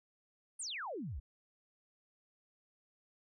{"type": "exponential sweep", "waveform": "sine", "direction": "down", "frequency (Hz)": [9956, 52], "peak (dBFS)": -39, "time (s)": [0.59, 1.2], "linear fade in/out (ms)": 10, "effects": []}